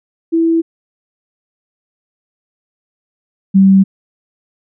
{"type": "tone pair in turn", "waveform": "sine", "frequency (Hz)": [329.6, 192.95], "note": ["E4", "G3"], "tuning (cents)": [0, -27], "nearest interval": "major sixth", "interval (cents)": 927, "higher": "first", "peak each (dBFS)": [-9, -4], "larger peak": "second", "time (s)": [[0.32, 0.62], [3.54, 3.84]], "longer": "neither", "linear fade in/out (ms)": 20, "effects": []}